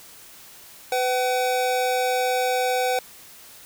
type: tone pair together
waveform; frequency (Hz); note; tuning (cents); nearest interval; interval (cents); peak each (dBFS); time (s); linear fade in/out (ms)
square; 502.1 / 760; B4 / F#5; +29 / +46; perfect fifth; 717; -24; 0.92-2.99; 2
effects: white hiss -46 dBFS RMS until 3.65 s